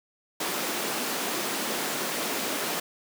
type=high-pass noise; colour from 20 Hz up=pink; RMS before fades=-30 dBFS; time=0.4-2.8 s; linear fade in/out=5 ms; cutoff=220 Hz; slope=24 dB/octave; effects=none